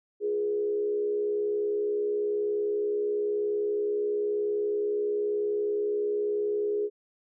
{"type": "tone with frequency modulation", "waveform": "sine", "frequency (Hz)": 415.3, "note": "G#4", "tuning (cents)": 0, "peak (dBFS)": -25, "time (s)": [0.2, 6.9], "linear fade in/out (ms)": 50, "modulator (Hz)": 68.4, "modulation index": 0.44, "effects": []}